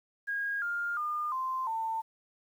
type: tone with pitch steps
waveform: sine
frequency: 1634 / 1406.1 / 1210.1 / 1041.3 / 896.1 Hz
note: G#6 / F6 / D#6 / C6 / A5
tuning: -29 / +11 / -49 / -9 / +31 cents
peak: -30 dBFS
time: 0.27-2.02 s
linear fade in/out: 20 ms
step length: 350 ms
effects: 10-bit